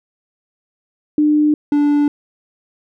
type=tone pair in turn; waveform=sine / triangle; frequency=300 / 291.5 Hz; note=D4 / D4; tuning=+37 / -13 cents; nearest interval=unison; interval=50 cents; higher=first; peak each=-10 / -9 dBFS; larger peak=second; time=1.18-1.54 / 1.72-2.08 s; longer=neither; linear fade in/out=2 ms; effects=none